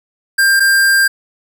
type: tone pair in turn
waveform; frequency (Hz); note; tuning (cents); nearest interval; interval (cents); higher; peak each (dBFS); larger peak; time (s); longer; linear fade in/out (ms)
square; 1592 / 1592; G6 / G6; +26 / +26; unison; 0; neither; -9; neither; 0.38-0.6 / 0.6-1.08; second; 10
effects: 8-bit